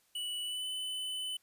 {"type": "tone with pitch glide", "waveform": "square", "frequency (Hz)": [2954, 3014], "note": ["F#7", "F#7"], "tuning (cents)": [-3, 31], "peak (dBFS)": -36, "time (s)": [0.15, 1.37], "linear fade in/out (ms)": 5, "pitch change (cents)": 34, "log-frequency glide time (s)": [0.43, 0.65], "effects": ["white hiss -71 dBFS RMS until 1.42 s", "resampled to 32000 Hz"]}